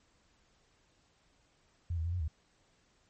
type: tone with pitch steps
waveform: sine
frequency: 85.9 / 80.8 / 85.6 / 89.8 / 77.2 Hz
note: F2 / E2 / F2 / F2 / D#2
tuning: -28 / -34 / -34 / +49 / -13 cents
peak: -31 dBFS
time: 1.9-2.28 s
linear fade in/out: 5 ms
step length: 76 ms
effects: pink hiss -70 dBFS RMS until 3.09 s + MP3 32 kbps